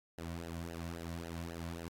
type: tone with flanger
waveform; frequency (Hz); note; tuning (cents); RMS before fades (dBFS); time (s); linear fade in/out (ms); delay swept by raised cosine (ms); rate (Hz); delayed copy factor
sawtooth; 83.9; E2; +31; -43; 0.18-1.88; 0; 0.86 to 2.46; 3.7; -0.8
effects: AAC 48 kbps